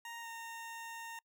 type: tone with pitch glide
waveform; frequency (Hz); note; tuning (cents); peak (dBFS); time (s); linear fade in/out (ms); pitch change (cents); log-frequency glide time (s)
20% pulse; 932.3 to 918.9; A#5 to A#5; 0 to -25; -39; 0.05-1.19; 2; -25; 0.21-0.27
effects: noise-tail reverb RT60 0.1 s tail -26 dB re dry